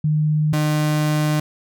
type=tone pair in turn; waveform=sine / 35% pulse; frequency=152.7 / 151.84 Hz; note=D#3 / D#3; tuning=-32 / -42 cents; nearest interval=unison; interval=10 cents; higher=first; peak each=-15 dBFS; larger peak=neither; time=0.04-0.53 / 0.53-1.4 s; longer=second; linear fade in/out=5 ms; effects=none